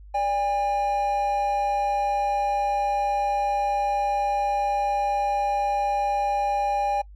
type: tone pair together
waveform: triangle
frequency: 584.7 / 809 Hz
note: D5 / G#5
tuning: -8 / -46 cents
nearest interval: tritone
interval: 562 cents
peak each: -27 / -20 dBFS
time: 0.14-7.02 s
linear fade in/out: 10 ms
effects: noise-tail reverb RT60 0.1 s tail -23 dB re dry + added 50 Hz sine -42 dBFS peak until 7.15 s